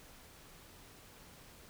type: silence
effects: pink hiss -57 dBFS RMS until 1.69 s